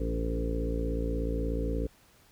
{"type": "harmonic tone with a mistuned harmonic", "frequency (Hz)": 56.6, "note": "A1", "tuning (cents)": 50, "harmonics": [1, 2, 3, 4, 5, 6, 7, 8, 9], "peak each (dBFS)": [-30, -42, -39, -44, -36, -46, -43, -37, -40], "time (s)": [0, 1.87], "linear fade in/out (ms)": 5, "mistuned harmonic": 8, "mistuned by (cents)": -15, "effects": ["pink hiss -61 dBFS RMS until 2.31 s"]}